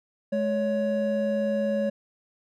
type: tone pair together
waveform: triangle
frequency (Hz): 211.9 / 559.7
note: G#3 / C#5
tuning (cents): +35 / +17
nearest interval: octave + perfect fourth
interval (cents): 1682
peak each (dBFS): -25 / -23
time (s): 0.32-1.9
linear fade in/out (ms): 10
effects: none